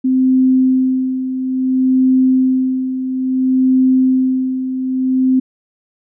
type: tone with tremolo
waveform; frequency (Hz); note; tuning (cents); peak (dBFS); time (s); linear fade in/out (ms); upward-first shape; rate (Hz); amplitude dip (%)
sine; 259.2; C4; -16; -8; 0.04-5.4; 10; sine; 0.59; 65
effects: none